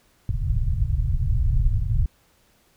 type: low-pass noise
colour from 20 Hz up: pink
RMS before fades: -21 dBFS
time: 0.29-2.06 s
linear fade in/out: 2 ms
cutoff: 130 Hz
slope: 48 dB/octave
effects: pink hiss -61 dBFS RMS until 2.76 s